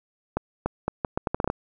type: accelerating click train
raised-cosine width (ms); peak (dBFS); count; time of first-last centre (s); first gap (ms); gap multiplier
1; -10; 11; 0.37-1.501; 290; 0.76
effects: none